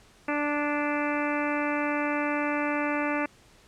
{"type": "harmonic tone with a mistuned harmonic", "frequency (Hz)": 293.7, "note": "D4", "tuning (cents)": 0, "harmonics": [1, 2, 3, 4, 5, 6, 7, 8, 9], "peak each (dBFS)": [-29, -32, -34, -35, -36, -37, -37, -38, -39], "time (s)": [0.28, 3.26], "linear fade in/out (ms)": 5, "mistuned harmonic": 6, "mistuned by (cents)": -18, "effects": ["pink hiss -57 dBFS RMS until 3.67 s", "low-pass 9000 Hz 12 dB/octave"]}